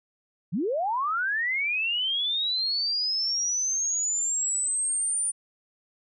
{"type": "linear sweep", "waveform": "sine", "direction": "up", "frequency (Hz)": [138, 9340], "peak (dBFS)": -24, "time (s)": [0.52, 5.32], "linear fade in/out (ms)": 20, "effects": []}